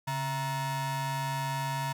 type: ring-modulated tone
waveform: 45% pulse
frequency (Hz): 400.5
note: G4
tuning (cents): +37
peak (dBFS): -27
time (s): 0.07-1.93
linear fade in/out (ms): 10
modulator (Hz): 540
effects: none